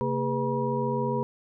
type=tone cluster; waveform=sine; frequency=133.3 / 227.8 / 409.2 / 495.7 / 961 Hz; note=C3 / A#3 / G#4 / B4 / B5; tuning=+33 / -40 / -26 / +6 / -48 cents; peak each=-31 dBFS; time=0.01-1.23 s; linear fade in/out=0 ms; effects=none